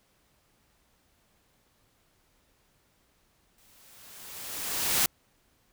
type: noise with exponential growth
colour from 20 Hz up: white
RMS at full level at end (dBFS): -23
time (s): 3.58-5.06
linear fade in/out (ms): 2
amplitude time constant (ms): 320
effects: pink hiss -68 dBFS RMS until 5.72 s